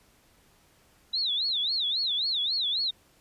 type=tone with vibrato; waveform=sine; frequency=3831 Hz; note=A#7; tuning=47 cents sharp; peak=-25 dBFS; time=1.13-2.91 s; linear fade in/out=10 ms; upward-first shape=sine; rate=3.7 Hz; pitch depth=230 cents each way; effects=pink hiss -62 dBFS RMS until 3.2 s + resampled to 32000 Hz